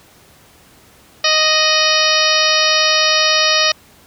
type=harmonic tone with a mistuned harmonic; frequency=622.3 Hz; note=D#5; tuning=in tune; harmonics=1 / 2 / 3 / 4 / 5 / 6 / 7 / 8 / 9; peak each=-20 / -20 / -20 / -20 / -20 / -20 / -20 / -20 / -20 dBFS; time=1.24-3.72 s; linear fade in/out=5 ms; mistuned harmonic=5; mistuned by=-54 cents; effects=pink hiss -47 dBFS RMS until 4.06 s + high-pass 60 Hz 12 dB/octave